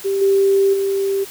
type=tone with level steps; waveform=sine; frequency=392 Hz; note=G4; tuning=in tune; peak=-16 / -11 / -16 dBFS; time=0.04-1.25 s; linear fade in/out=20 ms; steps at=0.21 / 0.73 s; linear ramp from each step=10 ms; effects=white hiss -36 dBFS RMS until 1.3 s